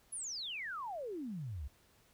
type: exponential sweep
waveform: sine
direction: down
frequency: 10890 to 61.9 Hz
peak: -39 dBFS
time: 0.12-1.68 s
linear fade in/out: 10 ms
effects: pink hiss -68 dBFS RMS until 2.13 s